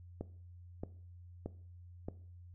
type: click train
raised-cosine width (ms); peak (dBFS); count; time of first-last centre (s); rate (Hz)
2; -26; 4; 0.21-2.085; 1.6
effects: noise-tail reverb RT60 0.5 s tail -17 dB re dry + added 88 Hz sine -51 dBFS peak until 2.54 s